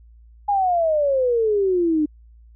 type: exponential sweep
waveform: sine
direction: down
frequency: 830.6 to 296.4 Hz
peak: -16 dBFS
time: 0.48-2.06 s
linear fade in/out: 10 ms
effects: added 57 Hz sine -45 dBFS peak until 2.55 s